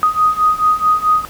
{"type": "beating tone pair", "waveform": "sine", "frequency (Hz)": [1244.5, 1249.1], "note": ["D#6", "D#6"], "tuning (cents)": [0, 6], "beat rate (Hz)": 4.6, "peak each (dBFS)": [-15, -13], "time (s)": [0.03, 1.25], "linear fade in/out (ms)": 0, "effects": ["pink hiss -36 dBFS RMS until 1.29 s"]}